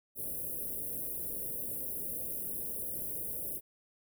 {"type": "band-stop noise", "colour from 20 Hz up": "white", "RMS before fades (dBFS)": -38, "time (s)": [0.15, 3.61], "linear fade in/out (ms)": 50, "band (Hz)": [600, 10000], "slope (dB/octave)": 48, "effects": []}